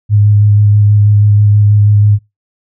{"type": "tone with vibrato", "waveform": "sine", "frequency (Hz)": 103.83, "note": "G#2", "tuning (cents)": 0, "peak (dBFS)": -4, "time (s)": [0.09, 2.19], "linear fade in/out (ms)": 50, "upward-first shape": "square", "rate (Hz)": 6.2, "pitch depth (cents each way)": 12, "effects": ["noise-tail reverb RT60 0.2 s tail -23 dB re dry"]}